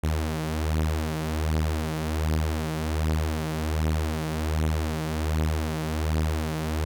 sawtooth beating tone pair, 77.78 / 79.08 Hz, D#2 / D#2, 0 / +29 cents, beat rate 1.3 Hz, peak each -22 / -25 dBFS, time 0.03-6.85 s, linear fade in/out 10 ms, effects none

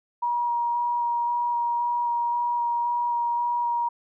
sine tone with vibrato, 953 Hz, A#5, 38 cents sharp, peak -22 dBFS, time 0.22-3.89 s, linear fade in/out 10 ms, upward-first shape square, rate 1.9 Hz, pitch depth 8 cents each way, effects none

